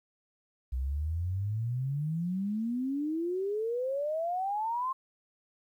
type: exponential sweep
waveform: sine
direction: up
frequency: 61.74 to 1071 Hz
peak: -29 dBFS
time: 0.72-4.93 s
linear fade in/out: 10 ms
effects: 11-bit